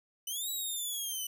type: linear two-way sweep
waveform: 10% pulse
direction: up then down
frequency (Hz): 2967 to 3912 to 2967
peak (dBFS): -27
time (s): 0.27-1.27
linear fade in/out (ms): 5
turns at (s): 0.5
effects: none